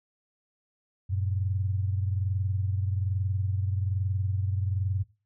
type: tone pair together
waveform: sine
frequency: 94.22 / 115.4 Hz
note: F#2 / A#2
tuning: +32 / -17 cents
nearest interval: major third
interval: 351 cents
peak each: -26 / -34 dBFS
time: 1.09-5.04 s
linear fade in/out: 20 ms
effects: noise-tail reverb RT60 0.3 s tail -17 dB re dry